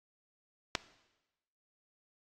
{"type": "clicks", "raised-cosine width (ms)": 0.2, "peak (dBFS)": [-11, -23], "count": 2, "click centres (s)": [0.752, 0.755], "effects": ["noise-tail reverb RT60 1.0 s tail -17 dB re dry", "AAC 48 kbps"]}